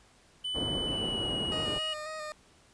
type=tone with pitch glide; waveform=triangle; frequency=3000 to 2906 Hz; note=F#7 to F#7; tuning=+23 to -32 cents; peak=-30 dBFS; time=0.44-1.94 s; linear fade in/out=10 ms; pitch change=-55 cents; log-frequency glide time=0.85-1.3 s
type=low-pass noise; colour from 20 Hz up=white; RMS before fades=-36 dBFS; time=0.54-1.79 s; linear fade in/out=20 ms; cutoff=450 Hz; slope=12 dB/octave
type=tone with vibrato; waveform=20% pulse; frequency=618 Hz; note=D#5; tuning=12 cents flat; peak=-32 dBFS; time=1.52-2.32 s; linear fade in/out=0 ms; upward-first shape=square; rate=3.7 Hz; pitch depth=23 cents each way
effects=pink hiss -61 dBFS RMS until 2.73 s + resampled to 22050 Hz